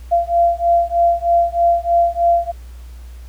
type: beating tone pair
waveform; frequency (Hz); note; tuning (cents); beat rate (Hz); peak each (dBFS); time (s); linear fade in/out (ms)
sine; 685 / 688.2; F5 / F5; -34 / -26; 3.2; -15 / -15; 0.11-2.52; 20
effects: added 60 Hz sine -32 dBFS peak until 3.28 s + pink hiss -50 dBFS RMS until 3.28 s